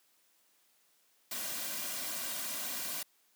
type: noise with comb filter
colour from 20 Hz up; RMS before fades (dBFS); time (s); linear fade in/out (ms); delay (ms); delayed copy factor
white; -38; 1.31-3.03; 5; 2.3; -0.6
effects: white hiss -70 dBFS RMS until 3.35 s + high-pass 200 Hz 12 dB/octave